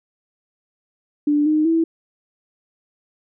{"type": "tone with pitch steps", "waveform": "sine", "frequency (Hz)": [294.2, 307.4, 327.6], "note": ["D4", "D#4", "E4"], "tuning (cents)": [3, -21, -11], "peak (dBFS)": -14, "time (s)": [1.27, 1.84], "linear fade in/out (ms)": 5, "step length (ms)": 190, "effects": []}